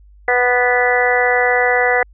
harmonic tone with a mistuned harmonic, 246.9 Hz, B3, in tune, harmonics 2 / 3 / 4 / 5 / 6 / 7 / 8, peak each -17 / -18 / -27 / -27 / -23 / -20 / -17 dBFS, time 0.28-2.03 s, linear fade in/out 2 ms, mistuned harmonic 5, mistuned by -20 cents, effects added 50 Hz sine -42 dBFS peak until 2.13 s

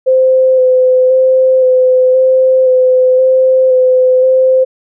sine tone with vibrato, 515 Hz, C5, 28 cents flat, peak -5 dBFS, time 0.06-4.65 s, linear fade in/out 20 ms, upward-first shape square, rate 0.96 Hz, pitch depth 14 cents each way, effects none

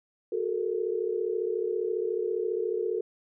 sine tone cluster, 366.9 / 425.1 / 459.7 Hz, F#4 / G#4 / A#4, -15 / +40 / -24 cents, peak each -31 dBFS, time 0.32-3.01 s, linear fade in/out 5 ms, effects none

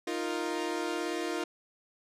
sawtooth chord, Eb suspended second, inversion none, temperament equal, 311.1 / 349.2 / 466.2 Hz, Eb4 / F4 / Bb4, 0 / 0 / 0 cents, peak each -32 / -30 / -34 dBFS, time 0.07-1.44 s, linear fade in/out 5 ms, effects low-pass 9000 Hz 12 dB/octave

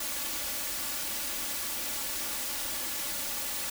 white noise with comb filter, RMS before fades -34 dBFS, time 0-3.7 s, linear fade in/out 5 ms, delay 3.5 ms, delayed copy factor +0.65, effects none

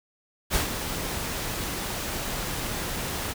pink noise with ADSR envelope, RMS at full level -23 dBFS, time 0.5-3.34 s, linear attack 46 ms, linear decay 120 ms, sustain -8 dB, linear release 24 ms, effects none

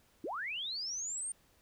sine linear sweep, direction up, 253.8 to 8920 Hz, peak -36 dBFS, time 0.24-1.32 s, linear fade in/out 2 ms, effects pink hiss -68 dBFS RMS until 1.61 s

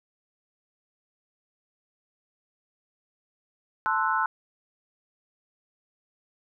sine chord, F# half-diminished seventh, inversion first, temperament equal, 880 / 1046.5 / 1318.5 / 1480 Hz, A5 / C6 / E6 / F#6, 0 / 0 / 0 / 0 cents, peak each -28 dBFS, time 3.86-4.26 s, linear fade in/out 0 ms, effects none

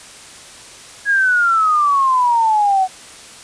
sine exponential sweep, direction down, 1668 to 740 Hz, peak -11 dBFS, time 1.05-2.88 s, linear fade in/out 50 ms, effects white hiss -38 dBFS RMS until 3.43 s + resampled to 22050 Hz

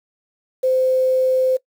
sine tone with quantisation, 517 Hz, C5, 21 cents flat, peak -14 dBFS, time 0.63-1.57 s, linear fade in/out 10 ms, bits 7, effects noise-tail reverb RT60 0.1 s tail -20 dB re dry

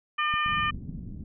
harmonic tone, 603 Hz, D5, 46 cents sharp, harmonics 2 / 3 / 4 / 5, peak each -26 / -30 / -32 / -34 dBFS, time 0.18-0.71 s, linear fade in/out 10 ms
clicks, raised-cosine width 5 ms, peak -26 dBFS, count 4, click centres 0.34 / 0.462 / 0.747 / 0.894 s
white low-pass noise, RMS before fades -38 dBFS, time 0.48-1.24 s, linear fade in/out 2 ms, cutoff 210 Hz, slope 24 dB/octave
effects none

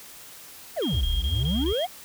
triangle exponential two-way sweep, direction down then up, 775 to 32.7 to 775 Hz, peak -22 dBFS, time 0.76-1.87 s, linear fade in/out 20 ms, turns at 1.08 s
sine tone bursts, 3236 Hz, G#7, 46 cents flat, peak -30 dBFS, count 5, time 0.82-1.85 s, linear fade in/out 2 ms, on 190 ms, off 20 ms
sine tone, 68 Hz, C#2, 33 cents flat, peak -26 dBFS, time 0.93-1.73 s, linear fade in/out 5 ms
effects white hiss -45 dBFS RMS until 2.04 s

